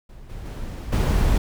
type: noise with level steps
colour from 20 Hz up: brown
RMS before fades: -43 / -35 / -31 / -18 dBFS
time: 0.09-1.38 s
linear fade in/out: 5 ms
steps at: 0.29 / 0.45 / 0.92 s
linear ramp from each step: 10 ms
effects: none